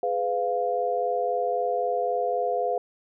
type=chord; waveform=sine; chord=F diminished; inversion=first; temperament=just; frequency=419.1 / 502.9 / 698.5 Hz; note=Ab4 / Cb5 / F5; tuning=+16 / +31 / 0 cents; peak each=-30 / -27 / -26 dBFS; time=0.03-2.78 s; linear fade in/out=2 ms; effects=none